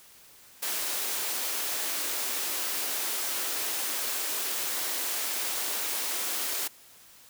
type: high-pass noise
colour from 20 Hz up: white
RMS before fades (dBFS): -31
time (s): 0.62-6.68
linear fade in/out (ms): 10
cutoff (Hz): 270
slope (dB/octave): 24
effects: white hiss -54 dBFS RMS until 7.29 s